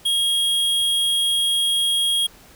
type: tone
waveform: square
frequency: 3272 Hz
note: G#7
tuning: 26 cents flat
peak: -18 dBFS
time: 0.05-2.27 s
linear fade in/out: 10 ms
effects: pink hiss -48 dBFS RMS until 2.55 s